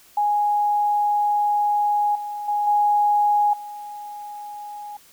sine tone with level steps, 829 Hz, G#5, 3 cents flat, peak -17 / -27 / -19 / -15 / -32 dBFS, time 0.17-4.97 s, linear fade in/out 5 ms, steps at 2.15 / 2.48 / 2.67 / 3.53 s, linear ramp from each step 5 ms, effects white hiss -52 dBFS RMS until 5.12 s

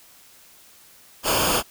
pink noise with comb filter, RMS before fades -21 dBFS, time 1.23-1.63 s, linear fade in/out 50 ms, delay 0.51 ms, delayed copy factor -0.7, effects white hiss -51 dBFS RMS until 1.7 s

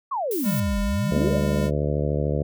sine exponential two-way sweep, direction down then up, 1174.7 to 42.71 to 651 Hz, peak -23 dBFS, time 0.11-1.38 s, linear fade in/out 10 ms, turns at 0.81 s
violet noise, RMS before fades -32 dBFS, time 0.31-0.6 s, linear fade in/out 2 ms
square tone, 201.5 Hz, G3, 48 cents sharp, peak -25 dBFS, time 0.43-1.71 s, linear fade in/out 50 ms
harmonic tone, 73.4 Hz, D2, in tune, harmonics 1 / 2 / 3 / 4 / 5 / 6 / 7 / 8 / 9, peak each -27 / -25 / -32 / -33 / -33 / -31 / -30 / -33 / -38 dBFS, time 1.11-2.43 s, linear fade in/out 5 ms
effects none

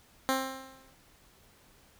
10% pulse tone with exponential decay, 264.6 Hz, C4, 20 cents sharp, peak -16 dBFS, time 0.29-0.94 s, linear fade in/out 0 ms, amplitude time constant 140 ms, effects pink hiss -61 dBFS RMS until 1.99 s

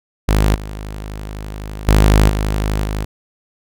sawtooth tone with level steps, 51.91 Hz, G#1, in tune, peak -7 / -22 / -4 / -12 / -15 dBFS, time 0.28-3.05 s, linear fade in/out 10 ms, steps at 0.55 / 1.88 / 2.29 / 2.84 s, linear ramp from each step 5 ms, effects none

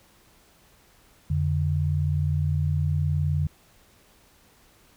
sine tone pair together, 87.31 / 146.83 Hz, F2 / D3, 0 / 0 cents, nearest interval major sixth, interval 900 cents, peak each -24 dBFS, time 1.3-3.47 s, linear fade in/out 5 ms, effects pink hiss -58 dBFS RMS until 4.96 s

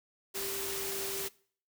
sine tone in noise, 391.8 Hz, G4, 1 cent flat, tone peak -40 dBFS, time 0.34-1.29 s, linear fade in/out 20 ms, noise white, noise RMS -37 dBFS, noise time 0.34-1.29 s, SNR -6 dB, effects noise-tail reverb RT60 0.5 s tail -22 dB re dry

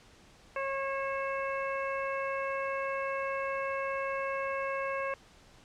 harmonic tone with a mistuned harmonic, 545 Hz, C#5, 29 cents flat, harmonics 1 / 2 / 3 / 4 / 5, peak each -34 / -36 / -40 / -42 / -43 dBFS, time 0.56-5.14 s, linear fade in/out 2 ms, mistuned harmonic 5, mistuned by -51 cents, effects pink hiss -58 dBFS RMS until 5.64 s + low-pass 7000 Hz 12 dB/octave

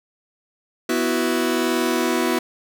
sawtooth chord, B suspended fourth, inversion none, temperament just, 246.9 / 329.3 / 370.4 Hz, B3 / E4 / F#4, 0 / -2 / +2 cents, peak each -19 dBFS, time 0.89-2.39 s, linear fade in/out 5 ms, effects none

